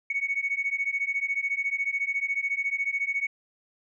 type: beating tone pair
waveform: sine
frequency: 2217 / 2231 Hz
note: C#7 / C#7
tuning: 0 / +11 cents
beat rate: 14 Hz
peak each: -28 dBFS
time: 0.1-3.27 s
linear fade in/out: 5 ms
effects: tanh soft clip ceiling -18 dBFS